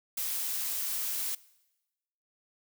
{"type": "noise", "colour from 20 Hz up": "blue", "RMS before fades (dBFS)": -33, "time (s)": [0.17, 1.35], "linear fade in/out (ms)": 5, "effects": ["noise-tail reverb RT60 1.0 s tail -21 dB re dry"]}